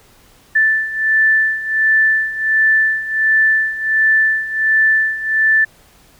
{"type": "beating tone pair", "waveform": "sine", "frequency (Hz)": [1760, 1761.4], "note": ["A6", "A6"], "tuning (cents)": [0, 1], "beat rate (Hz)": 1.4, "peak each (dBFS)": [-17, -13], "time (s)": [0.55, 5.65], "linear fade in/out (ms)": 10, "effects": ["pink hiss -49 dBFS RMS until 6.19 s"]}